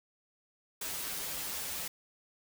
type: noise with comb filter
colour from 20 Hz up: white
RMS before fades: -38 dBFS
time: 0.81-1.88 s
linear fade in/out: 5 ms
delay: 8.8 ms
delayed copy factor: -0.85
effects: none